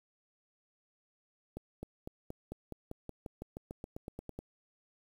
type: accelerating click train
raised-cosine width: 2 ms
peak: -28 dBFS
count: 18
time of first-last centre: 1.57-4.39 s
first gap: 260 ms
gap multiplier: 0.94
effects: 9-bit